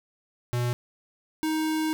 square tone pair in turn, 121.6 / 313.8 Hz, B2 / D#4, -26 / +15 cents, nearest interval octave + major third, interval 1641 cents, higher second, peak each -25 dBFS, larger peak neither, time 0.53-0.73 / 1.43-1.93 s, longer second, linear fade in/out 0 ms, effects none

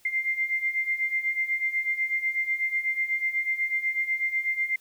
sine beating tone pair, 2093 / 2101.1 Hz, C7 / C7, 0 / +7 cents, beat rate 8.1 Hz, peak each -30 / -26 dBFS, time 0.05-4.76 s, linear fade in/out 5 ms, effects white hiss -60 dBFS RMS until 4.8 s

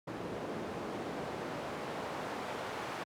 pink noise with band-pass filter sweep, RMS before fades -40 dBFS, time 0.07-3.04 s, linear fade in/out 10 ms, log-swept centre 360 to 860 Hz, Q 0.7, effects high-pass 80 Hz 12 dB/octave

